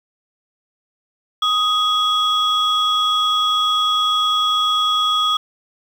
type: tone pair together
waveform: sine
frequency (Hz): 1251 / 3340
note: D#6 / G#7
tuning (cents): +9 / +9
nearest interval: octave + perfect fourth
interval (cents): 1700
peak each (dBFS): -16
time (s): 1.42-5.37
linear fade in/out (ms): 5
effects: tanh soft clip ceiling -10 dBFS + 7-bit